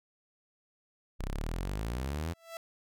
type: exponential sweep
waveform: sawtooth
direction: up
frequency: 30.38 to 87.31 Hz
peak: -29 dBFS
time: 1.19-2.34 s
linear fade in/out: 20 ms
type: tone with exponential growth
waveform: sawtooth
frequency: 663 Hz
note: E5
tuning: 10 cents sharp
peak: -33 dBFS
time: 2.29-2.57 s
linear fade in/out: 1 ms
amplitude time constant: 60 ms
effects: none